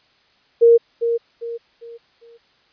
sine tone with echo, 466.2 Hz, A#4, in tune, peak -7 dBFS, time 0.61-0.78 s, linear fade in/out 20 ms, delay 400 ms, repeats 4, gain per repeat -9 dB, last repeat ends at 2.38 s, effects white hiss -58 dBFS RMS until 2.72 s + resampled to 11025 Hz

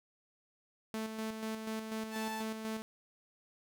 sawtooth tone with tremolo, 220 Hz, A3, in tune, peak -32 dBFS, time 0.94-2.82 s, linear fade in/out 0 ms, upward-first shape square, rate 4.1 Hz, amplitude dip 45%
sawtooth tone, 877 Hz, A5, 6 cents flat, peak -36 dBFS, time 2.1-2.45 s, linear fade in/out 50 ms
effects none

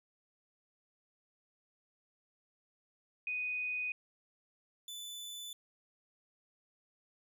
sine / sawtooth tone pair in turn, 2489 / 3496 Hz, D#7 / A7, 0 / -12 cents, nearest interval tritone, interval 588 cents, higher second, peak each -34 / -40 dBFS, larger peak first, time 3.27-3.92 / 4.88-5.53 s, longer neither, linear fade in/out 2 ms, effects none

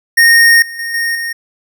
square tone with level steps, 1851 Hz, A#6, 13 cents flat, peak -5 / -25 / -19 / -14 / -18 dBFS, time 0.17-1.33 s, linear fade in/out 10 ms, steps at 0.62 / 0.79 / 0.94 / 1.15 s, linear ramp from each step 2 ms, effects none

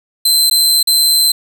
sawtooth tone with dropouts, 4089 Hz, C8, 41 cents flat, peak -6 dBFS, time 0.25-1.32 s, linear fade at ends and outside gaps 5 ms, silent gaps 0.499-0.51 / 0.829-0.872 s, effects none

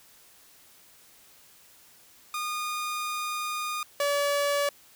sawtooth tone pair in turn, 1223 / 572.5 Hz, D#6 / D5, -30 / -44 cents, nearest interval octave + minor second, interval 1314 cents, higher first, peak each -26 / -20 dBFS, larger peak second, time 2.34-3.83 / 4-4.69 s, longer first, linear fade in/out 2 ms, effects white hiss -56 dBFS RMS until 4.95 s

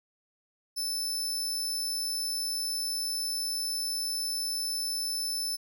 sawtooth tone, 5274 Hz, E8, in tune, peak -27 dBFS, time 0.76-5.57 s, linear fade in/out 20 ms, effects none

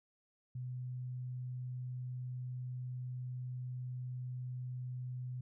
sine tone, 125.8 Hz, B2, 32 cents sharp, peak -39 dBFS, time 0.55-5.41 s, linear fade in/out 5 ms, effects none

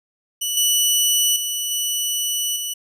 15% pulse tone with level steps, 2960 Hz, F#7, in tune, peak -14 / -8 / -15 / -13 / -17 dBFS, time 0.41-2.74 s, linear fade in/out 10 ms, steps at 0.57 / 1.36 / 1.71 / 2.56 s, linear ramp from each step 2 ms, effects none

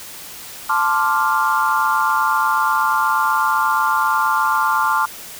sine chord, D minor seventh, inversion second, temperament equal, 880 / 1046.5 / 1174.7 / 1396.9 Hz, A5 / C6 / D6 / F6, 0 / 0 / 0 / 0 cents, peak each -20 dBFS, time 0.69-5.06 s, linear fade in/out 10 ms, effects white hiss -35 dBFS RMS until 5.39 s

